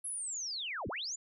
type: linear two-way sweep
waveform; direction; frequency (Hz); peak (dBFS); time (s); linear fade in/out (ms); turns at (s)
sine; down then up; 11120 to 36.71 to 7270; -36; 0.04-1.16; 10; 0.88
effects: none